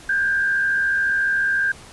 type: tone with frequency modulation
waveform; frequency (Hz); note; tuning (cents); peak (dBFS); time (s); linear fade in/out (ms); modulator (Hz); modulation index
sine; 1592; G6; +26; -17; 0.09-1.72; 5; 74.1; 0.62
effects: pink hiss -43 dBFS RMS until 1.92 s + resampled to 24000 Hz